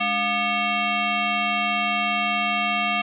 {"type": "tone with frequency modulation", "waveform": "sine", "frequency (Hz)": 1711, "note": "A6", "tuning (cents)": -49, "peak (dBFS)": -20, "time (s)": [0, 3.02], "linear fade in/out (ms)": 10, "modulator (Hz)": 501, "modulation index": 2.7, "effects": []}